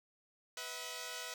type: chord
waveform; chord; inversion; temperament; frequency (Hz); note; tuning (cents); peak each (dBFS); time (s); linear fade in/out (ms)
5% pulse; B suspended fourth; none; equal with one note detuned; 493.9 / 642.7 / 740; B4 / E5 / F#5; 0 / -44 / 0; -34 / -34 / -40; 0.57-1.34; 2
effects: none